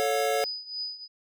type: chord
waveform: square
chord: A augmented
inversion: none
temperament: equal with one note detuned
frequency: 440 / 554.4 / 713.5 Hz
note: A4 / C#5 / E#5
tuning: 0 / 0 / +37 cents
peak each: -29 dBFS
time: 0-0.44 s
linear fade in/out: 0 ms
type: tone with tremolo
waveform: sine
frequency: 4978 Hz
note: D#8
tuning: in tune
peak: -29 dBFS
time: 0.4-1.08 s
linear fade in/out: 50 ms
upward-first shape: triangle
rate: 3 Hz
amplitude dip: 85%
effects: none